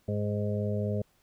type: harmonic tone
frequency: 103.83 Hz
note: G#2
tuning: in tune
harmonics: 1 / 2 / 4 / 5 / 6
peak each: -30 / -33 / -36 / -37 / -38 dBFS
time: 0.08-1.02 s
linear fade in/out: 5 ms
effects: pink hiss -68 dBFS RMS until 1.22 s